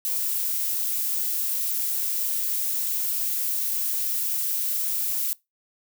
violet noise, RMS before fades -26 dBFS, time 0.05-5.33 s, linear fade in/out 0 ms, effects noise-tail reverb RT60 0.2 s tail -22 dB re dry

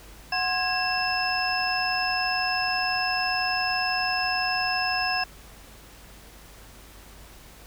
sine tone cluster, 738 / 1056 / 1648 / 2684 / 5210 Hz, F#5 / C6 / G#6 / E7 / E8, -5 / +16 / -14 / +31 / -21 cents, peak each -28 / -34 / -29 / -30 / -29 dBFS, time 0.32-5.24 s, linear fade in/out 5 ms, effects added 50 Hz sine -49 dBFS peak until 7.66 s + pink hiss -49 dBFS RMS until 7.66 s

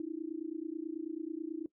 sine tone with amplitude modulation, 320 Hz, D#4, 49 cents sharp, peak -32 dBFS, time 0-1.66 s, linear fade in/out 2 ms, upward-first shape sine, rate 29.2 Hz, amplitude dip 100%, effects noise-tail reverb RT60 0.1 s tail -19 dB re dry

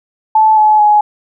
sine tone with pitch steps, 871 / 855 / 839.4 Hz, A5 / A5 / G#5, -18 / -50 / +18 cents, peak -5 dBFS, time 0.35-1.01 s, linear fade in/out 5 ms, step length 220 ms, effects none

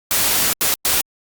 white noise bursts at uneven times, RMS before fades -17 dBFS, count 3, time 0.11-0.53 / 0.61-0.74 / 0.85-1.01 s, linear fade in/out 0 ms, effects Opus 48 kbps

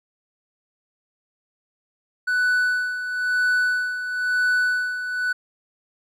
triangle tone with tremolo, 1489 Hz, F#6, 11 cents sharp, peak -15 dBFS, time 2.27-5.33 s, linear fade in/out 10 ms, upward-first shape sine, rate 1 Hz, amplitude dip 65%, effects none

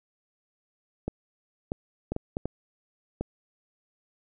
clicks, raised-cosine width 2 ms, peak -16 dBFS, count 7, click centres 1.08 / 1.719 / 2.12 / 2.164 / 2.369 / 2.456 / 3.21 s, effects none

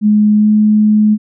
sine tone with pitch glide, 210.6 to 212.6 Hz, G#3 to G#3, +24 to +41 cents, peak -6 dBFS, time 0.01-1.18 s, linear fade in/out 50 ms, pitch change +17 cents, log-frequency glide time 0.37-0.48 s, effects none

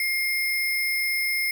sine tone with sample-and-hold, 2124 Hz, C7, 25 cents sharp, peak -22 dBFS, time 0-1.51 s, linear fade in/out 2 ms, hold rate 7350 Hz, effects none

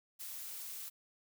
blue noise, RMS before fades -45 dBFS, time 0.19-0.9 s, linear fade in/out 20 ms, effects none

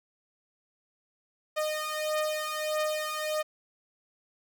sawtooth beating tone pair, 613 / 614.6 Hz, D#5 / D#5, -26 / -21 cents, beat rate 1.6 Hz, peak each -29 / -27 dBFS, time 1.56-3.43 s, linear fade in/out 20 ms, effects none

